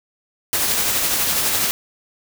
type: noise with tremolo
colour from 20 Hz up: white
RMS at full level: -18 dBFS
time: 0.53-1.71 s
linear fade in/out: 0 ms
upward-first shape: triangle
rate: 12 Hz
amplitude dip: 35%
effects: none